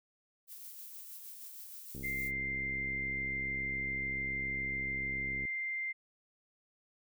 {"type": "noise with tremolo", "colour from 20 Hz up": "violet", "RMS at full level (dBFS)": -47, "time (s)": [0.47, 2.32], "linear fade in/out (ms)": 50, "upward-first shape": "sine", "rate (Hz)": 6.4, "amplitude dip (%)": 30}
{"type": "click train", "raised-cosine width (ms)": 3, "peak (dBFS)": -33, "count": 236, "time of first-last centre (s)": [1.95, 5.452], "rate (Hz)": 67.1}
{"type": "tone", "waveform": "sine", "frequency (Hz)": 2093, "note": "C7", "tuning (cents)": 0, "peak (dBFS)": -34, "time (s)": [2.03, 5.93], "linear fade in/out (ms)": 20}
{"effects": []}